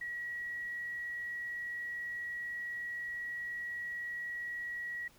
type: tone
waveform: sine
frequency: 1918 Hz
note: A#6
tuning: 49 cents sharp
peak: -37 dBFS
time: 0.01-5.08 s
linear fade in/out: 5 ms
effects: pink hiss -63 dBFS RMS until 5.18 s